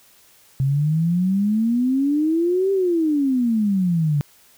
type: exponential two-way sweep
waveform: sine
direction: up then down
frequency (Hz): 132 to 395.7 to 141.2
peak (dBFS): -16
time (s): 0.6-4.21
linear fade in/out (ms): 0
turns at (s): 2.72
effects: white hiss -53 dBFS RMS until 4.57 s